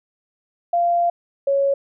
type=tone pair in turn; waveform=sine; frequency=692 / 554.5 Hz; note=F5 / C#5; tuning=-16 / 0 cents; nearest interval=major third; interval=384 cents; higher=first; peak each=-15 dBFS; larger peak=neither; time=0.73-1.1 / 1.47-1.74 s; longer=first; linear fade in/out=5 ms; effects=none